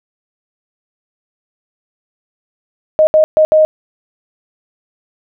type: tone bursts at uneven times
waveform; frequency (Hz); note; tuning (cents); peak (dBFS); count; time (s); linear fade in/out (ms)
sine; 622.3; D#5; 0; -5; 4; 2.99-3.07 / 3.14-3.24 / 3.37-3.45 / 3.52-3.65; 0
effects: none